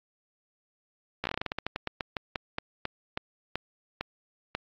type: slowing click train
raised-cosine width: 0.3 ms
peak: -14 dBFS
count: 23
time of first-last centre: 1.24-4.55 s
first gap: 14 ms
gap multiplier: 1.19
effects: low-pass 5000 Hz 12 dB/octave + AAC 48 kbps

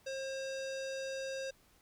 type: tone with low-pass filter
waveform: square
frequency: 535 Hz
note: C5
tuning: 38 cents sharp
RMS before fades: -40 dBFS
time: 0.06-1.51 s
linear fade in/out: 10 ms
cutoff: 5800 Hz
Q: 2.1
effects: pink hiss -67 dBFS RMS until 1.81 s

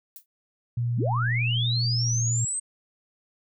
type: noise with exponential decay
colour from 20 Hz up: violet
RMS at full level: -37 dBFS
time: 0.16-0.26 s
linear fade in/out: 2 ms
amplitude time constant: 20 ms
type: tone with pitch glide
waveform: sine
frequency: 119.5 to 117.11 Hz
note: A#2 to A#2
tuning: +43 to +8 cents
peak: -23 dBFS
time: 0.77-2.45 s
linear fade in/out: 5 ms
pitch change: -35 cents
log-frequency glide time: 2.07-2.14 s
type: linear sweep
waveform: sine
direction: up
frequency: 120 to 8372 Hz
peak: -26 dBFS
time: 0.97-2.6 s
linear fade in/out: 10 ms
effects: none

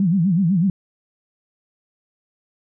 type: tone with vibrato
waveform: sine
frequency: 180 Hz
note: F#3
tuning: 47 cents flat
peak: -14 dBFS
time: 0-0.7 s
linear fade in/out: 2 ms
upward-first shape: sine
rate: 8 Hz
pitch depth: 200 cents each way
effects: none

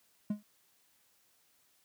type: tone with exponential decay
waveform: triangle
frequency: 208.6 Hz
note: G#3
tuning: 8 cents sharp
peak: -25 dBFS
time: 0.3-0.43 s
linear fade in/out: 5 ms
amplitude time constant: 28 ms
effects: white hiss -70 dBFS RMS until 1.84 s + high-pass 60 Hz 12 dB/octave

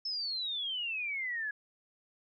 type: exponential sweep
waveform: sine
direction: down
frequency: 5300 to 1661.2 Hz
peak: -33 dBFS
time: 0.05-1.51 s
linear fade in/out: 5 ms
effects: none

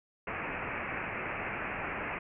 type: low-pass noise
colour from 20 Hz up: white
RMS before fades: -37 dBFS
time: 0.27-2.19 s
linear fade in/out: 5 ms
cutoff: 2600 Hz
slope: 96 dB/octave
effects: none

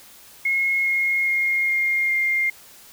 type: tone with pitch steps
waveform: sine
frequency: 2163 / 2151 / 2138 / 2126 / 2114 Hz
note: C#7 / C7 / C7 / C7 / C7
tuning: -43 / +47 / +37 / +27 / +17 cents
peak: -18 dBFS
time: 0.45-2.5 s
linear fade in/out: 5 ms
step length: 410 ms
effects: white hiss -47 dBFS RMS until 2.92 s

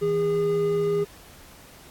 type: tone pair together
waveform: triangle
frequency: 162.07 / 408.4 Hz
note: E3 / G#4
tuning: -29 / -29 cents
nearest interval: octave + major third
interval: 1600 cents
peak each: -28 / -19 dBFS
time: 0.01-1.05 s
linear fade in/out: 20 ms
effects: pink hiss -49 dBFS RMS until 1.9 s + AAC 64 kbps

